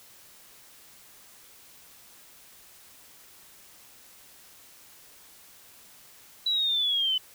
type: linear sweep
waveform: sine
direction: down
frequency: 3951 to 3000 Hz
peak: -23 dBFS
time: 6.46-7.18 s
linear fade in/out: 5 ms
effects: white hiss -53 dBFS RMS until 7.34 s